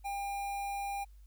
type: tone with notch filter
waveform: square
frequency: 800 Hz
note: G5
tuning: 35 cents sharp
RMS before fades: -37 dBFS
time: 0.04-1.05 s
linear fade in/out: 20 ms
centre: 4800 Hz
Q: 1.2
effects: added 50 Hz sine -52 dBFS peak until 1.26 s + white hiss -74 dBFS RMS until 1.26 s